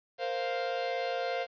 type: chord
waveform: 45% pulse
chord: Bb suspended second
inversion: none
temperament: equal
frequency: 466.2 / 523.3 / 698.5 Hz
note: Bb4 / C5 / F5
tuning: 0 / 0 / 0 cents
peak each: -38 / -34 / -34 dBFS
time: 0.18-1.47 s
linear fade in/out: 50 ms
effects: resampled to 11025 Hz + 10-bit